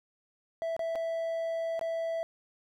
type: tone with dropouts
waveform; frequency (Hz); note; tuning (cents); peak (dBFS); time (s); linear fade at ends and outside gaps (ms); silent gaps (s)
triangle; 659.3; E5; 0; -28; 0.62-2.23; 0; 0.765-0.793 / 0.953-0.957 / 1.793-1.812
effects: none